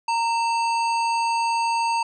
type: harmonic tone with a mistuned harmonic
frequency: 923 Hz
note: A#5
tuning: 17 cents flat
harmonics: 1 / 3 / 5 / 7 / 9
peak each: -20 / -30 / -34 / -41 / -41 dBFS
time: 0.08-2.03 s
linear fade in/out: 5 ms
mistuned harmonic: 3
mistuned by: -74 cents
effects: none